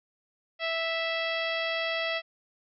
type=harmonic tone; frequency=658 Hz; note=E5; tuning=3 cents flat; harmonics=1 / 2 / 3 / 4 / 5 / 6 / 7 / 8; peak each=-32 / -38 / -33 / -35 / -36 / -44 / -43 / -46 dBFS; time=0.59-2.22 s; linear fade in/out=50 ms; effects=none